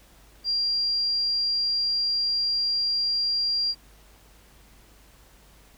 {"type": "tone", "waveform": "sine", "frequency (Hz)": 4765, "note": "D8", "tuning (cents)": 24, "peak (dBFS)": -22, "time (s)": [0.44, 3.75], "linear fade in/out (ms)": 50, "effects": ["added 50 Hz sine -55 dBFS peak until 5.77 s", "pink hiss -56 dBFS RMS until 5.77 s"]}